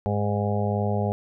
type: harmonic tone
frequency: 102.9 Hz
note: G#2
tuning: 16 cents flat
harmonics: 1 / 2 / 4 / 5 / 6 / 7 / 8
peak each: -25 / -28 / -31 / -32 / -33 / -33 / -34 dBFS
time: 0.06-1.12 s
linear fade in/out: 0 ms
effects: none